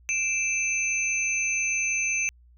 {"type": "tone cluster", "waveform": "sine", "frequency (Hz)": [2355, 2629, 6190], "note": ["D7", "E7", "G8"], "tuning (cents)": [4, -5, -23], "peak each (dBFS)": -28, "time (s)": [0.09, 2.29], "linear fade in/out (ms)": 0, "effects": ["added 60 Hz sine -52 dBFS peak until 2.57 s"]}